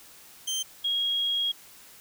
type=tone pair in turn; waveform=25% pulse / sine; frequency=3136 / 3286 Hz; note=G7 / G#7; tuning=0 / -19 cents; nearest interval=minor second; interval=81 cents; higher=second; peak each=-24 dBFS; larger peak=neither; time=0.47-0.63 / 0.84-1.52 s; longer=second; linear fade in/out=10 ms; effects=white hiss -51 dBFS RMS until 2 s